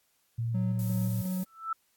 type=tone with pitch glide; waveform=sine; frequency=115.8 to 114.87 Hz; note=A#2 to A#2; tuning=-11 to -25 cents; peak=-28 dBFS; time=0.38-1.22 s; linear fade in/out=10 ms; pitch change=-14 cents; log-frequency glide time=0.54-0.63 s
type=tone with tremolo; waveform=triangle; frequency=185 Hz; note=F#3; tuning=in tune; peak=-27 dBFS; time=0.54-1.44 s; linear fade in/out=10 ms; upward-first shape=square; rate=2.8 Hz; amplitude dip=35%
type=noise; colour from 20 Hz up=violet; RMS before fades=-43 dBFS; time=0.79-1.44 s; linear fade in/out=0 ms
type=tone with exponential growth; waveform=sine; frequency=1323 Hz; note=E6; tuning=6 cents sharp; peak=-26 dBFS; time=1.46-1.73 s; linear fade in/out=5 ms; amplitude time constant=58 ms
effects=white hiss -71 dBFS RMS until 1.96 s + AAC 64 kbps